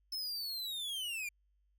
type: linear sweep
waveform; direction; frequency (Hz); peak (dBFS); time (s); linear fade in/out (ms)
45% pulse; down; 5274 to 2349; -37; 0.12-1.29; 5
effects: added 50 Hz sine -70 dBFS peak until 1.78 s